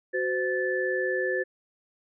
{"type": "tone cluster", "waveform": "sine", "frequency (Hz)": [372.1, 513, 1746], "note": ["F#4", "C5", "A6"], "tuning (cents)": [10, -34, -14], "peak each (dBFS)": -29, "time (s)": [0.13, 1.44], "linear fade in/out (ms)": 20, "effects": []}